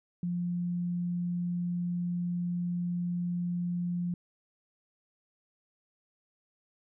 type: tone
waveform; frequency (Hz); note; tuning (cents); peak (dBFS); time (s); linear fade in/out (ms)
sine; 175.4; F3; +8; -29; 0.23-4.14; 2
effects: none